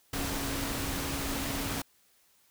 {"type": "tone in noise", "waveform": "sine", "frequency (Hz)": 275.8, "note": "C#4", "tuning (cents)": -9, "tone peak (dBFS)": -38, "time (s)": [0.13, 1.82], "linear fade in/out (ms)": 5, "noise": "pink", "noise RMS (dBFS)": -34, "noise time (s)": [0.13, 1.82], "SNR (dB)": -7, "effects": ["white hiss -66 dBFS RMS until 2.5 s"]}